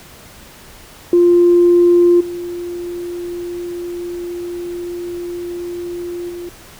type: tone with level steps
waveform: sine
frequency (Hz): 349.2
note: F4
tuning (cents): 0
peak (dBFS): -6 / -22 / -25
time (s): 1.13-6.49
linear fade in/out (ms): 2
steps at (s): 2.2 / 6.29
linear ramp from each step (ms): 10
effects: tanh soft clip ceiling -2 dBFS + pink hiss -40 dBFS RMS until 6.79 s